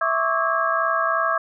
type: tone cluster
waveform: sine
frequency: 658 / 1099 / 1162 / 1293 / 1635 Hz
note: E5 / C#6 / D6 / E6 / G#6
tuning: -3 / -15 / -19 / -34 / -28 cents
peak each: -25 dBFS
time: 0.01-1.38 s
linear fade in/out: 5 ms
effects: none